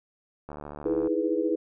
click train, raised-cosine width 1 ms, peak -25 dBFS, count 44, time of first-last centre 0.49-1.073 s, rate 73.8 Hz
sine chord, E major seventh, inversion third, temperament equal with one note detuned, 314.9 / 329.6 / 415.3 / 493.9 Hz, D#4 / E4 / G#4 / B4, +21 / 0 / 0 / 0 cents, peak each -29 dBFS, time 0.85-1.56 s, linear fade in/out 10 ms
effects none

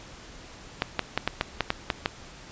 clicks, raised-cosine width 0.3 ms, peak -7 dBFS, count 9, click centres 0.821 / 0.993 / 1.176 / 1.276 / 1.411 / 1.607 / 1.704 / 1.902 / 2.059 s, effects pink hiss -46 dBFS RMS until 2.51 s + resampled to 16000 Hz

